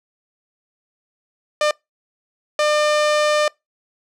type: tone bursts at uneven times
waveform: sawtooth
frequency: 600 Hz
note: D5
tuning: 37 cents sharp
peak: -11 dBFS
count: 2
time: 1.61-1.71 / 2.59-3.48 s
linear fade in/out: 2 ms
effects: noise-tail reverb RT60 0.2 s tail -25 dB re dry + low-pass 7000 Hz 12 dB/octave